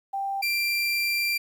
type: tone pair in turn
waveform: sine / 30% pulse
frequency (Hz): 787 / 2366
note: G5 / D7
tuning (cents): +7 / +12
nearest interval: octave + perfect fifth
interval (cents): 1905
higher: second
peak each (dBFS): -26 / -21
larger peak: second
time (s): 0.13-0.42 / 0.42-1.38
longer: second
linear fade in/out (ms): 10
effects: 10-bit